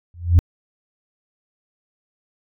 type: tone with exponential growth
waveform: sine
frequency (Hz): 86.2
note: F2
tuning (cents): -22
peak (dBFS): -3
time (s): 0.14-0.39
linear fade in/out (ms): 0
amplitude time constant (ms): 53
effects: tanh soft clip ceiling -5 dBFS